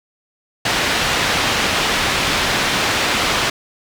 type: low-pass noise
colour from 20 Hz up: white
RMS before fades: -18 dBFS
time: 0.65-3.5 s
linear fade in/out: 5 ms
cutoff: 3400 Hz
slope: 12 dB/octave
effects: none